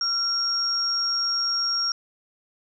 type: tone pair together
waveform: sine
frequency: 1373 / 5572 Hz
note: F6 / F8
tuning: -30 / -5 cents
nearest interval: 2 octaves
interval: 2425 cents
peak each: -32 / -22 dBFS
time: 0.01-1.92 s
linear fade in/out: 2 ms
effects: none